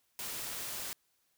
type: noise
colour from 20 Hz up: white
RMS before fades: -40 dBFS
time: 0.19-0.93 s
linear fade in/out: 0 ms
effects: white hiss -75 dBFS RMS until 1.37 s